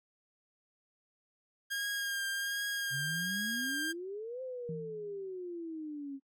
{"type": "tone with vibrato", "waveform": "sawtooth", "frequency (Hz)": 1617, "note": "G#6", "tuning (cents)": -47, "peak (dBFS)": -30, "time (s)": [1.7, 3.93], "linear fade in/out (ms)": 20, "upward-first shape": "triangle", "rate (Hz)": 1.3, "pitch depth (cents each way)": 28}
{"type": "exponential two-way sweep", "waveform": "sine", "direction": "up then down", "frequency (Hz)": [130.6, 523.3, 269.6], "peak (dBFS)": -38, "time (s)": [2.9, 6.2], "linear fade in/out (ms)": 50, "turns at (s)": 4.42}
{"type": "tone with exponential decay", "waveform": "sine", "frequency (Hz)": 164.7, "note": "E3", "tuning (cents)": -1, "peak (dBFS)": -36, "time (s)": [4.69, 5.38], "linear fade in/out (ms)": 2, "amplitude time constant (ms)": 150}
{"effects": ["noise-tail reverb RT60 0.1 s tail -23 dB re dry"]}